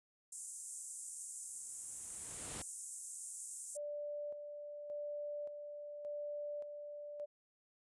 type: band-pass noise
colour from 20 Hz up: pink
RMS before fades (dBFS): -48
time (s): 0.32-3.77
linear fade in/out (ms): 5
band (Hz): 7200 to 10000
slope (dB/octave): 48
type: noise with exponential growth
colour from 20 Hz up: pink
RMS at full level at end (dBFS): -45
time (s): 1.42-2.62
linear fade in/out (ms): 5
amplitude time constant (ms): 260
type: tone with tremolo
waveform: sine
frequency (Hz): 587.3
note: D5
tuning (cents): 0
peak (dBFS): -40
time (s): 3.75-7.26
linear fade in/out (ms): 20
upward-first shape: square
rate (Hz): 0.87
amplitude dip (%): 45
effects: high-pass 60 Hz 12 dB/octave + resampled to 24000 Hz